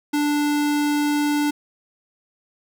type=tone; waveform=square; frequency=293.7 Hz; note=D4; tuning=in tune; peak=-19 dBFS; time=0.13-1.51 s; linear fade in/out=10 ms; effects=none